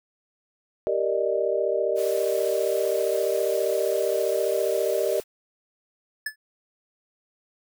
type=chord; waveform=sine; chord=Eb major seventh; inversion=first; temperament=equal; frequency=392 / 466.2 / 587.3 / 622.3 Hz; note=G4 / Bb4 / D5 / Eb5; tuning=0 / 0 / 0 / 0 cents; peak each=-27 dBFS; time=0.87-5.2 s; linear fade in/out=0 ms
type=high-pass noise; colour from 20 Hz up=white; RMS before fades=-39 dBFS; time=1.95-5.24 s; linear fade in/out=50 ms; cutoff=600 Hz; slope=96 dB/octave
type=tone with exponential decay; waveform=square; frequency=1731 Hz; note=A6; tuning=29 cents flat; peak=-24 dBFS; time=6.26-6.36 s; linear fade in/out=5 ms; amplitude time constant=20 ms
effects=none